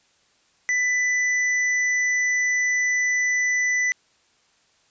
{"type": "tone with hard clipping", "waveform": "sine", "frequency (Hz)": 1990, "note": "B6", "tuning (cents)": 13, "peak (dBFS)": -21, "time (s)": [0.69, 3.92], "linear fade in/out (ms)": 0, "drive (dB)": 11, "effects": ["white hiss -62 dBFS RMS until 4.9 s", "resampled to 16000 Hz"]}